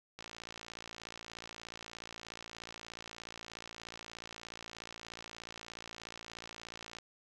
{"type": "click train", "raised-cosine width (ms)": 0.2, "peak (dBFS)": -28, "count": 387, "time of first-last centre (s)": [0.19, 6.986], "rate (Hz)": 56.8, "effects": []}